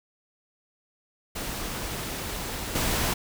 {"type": "noise with level steps", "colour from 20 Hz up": "pink", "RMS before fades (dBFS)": [-33, -26], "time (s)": [1.35, 3.14], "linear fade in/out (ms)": 10, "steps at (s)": 2.75, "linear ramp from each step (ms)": 5, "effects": []}